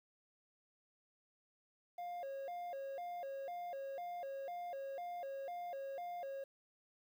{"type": "tone with vibrato", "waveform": "triangle", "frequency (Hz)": 620, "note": "D#5", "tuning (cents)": -6, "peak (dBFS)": -40, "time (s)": [1.98, 6.44], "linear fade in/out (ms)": 5, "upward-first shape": "square", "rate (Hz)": 2, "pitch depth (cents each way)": 220, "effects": ["11-bit"]}